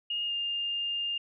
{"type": "tone with pitch glide", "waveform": "sine", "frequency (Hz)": [2847, 2811], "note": ["F7", "F7"], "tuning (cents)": [33, 11], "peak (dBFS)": -29, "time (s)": [0.1, 1.18], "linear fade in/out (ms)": 5, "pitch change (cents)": -22, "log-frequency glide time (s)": [0.26, 0.32], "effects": []}